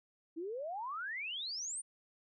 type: exponential sweep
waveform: sine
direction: up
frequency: 311.1 to 9397 Hz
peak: -38 dBFS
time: 0.36-1.82 s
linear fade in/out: 20 ms
effects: none